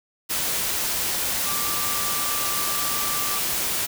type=tone in noise; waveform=sine; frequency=1174.7 Hz; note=D6; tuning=in tune; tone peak=-31 dBFS; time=1.45-3.4 s; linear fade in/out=20 ms; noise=white; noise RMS=-25 dBFS; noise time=0.29-3.87 s; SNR=-9 dB; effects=none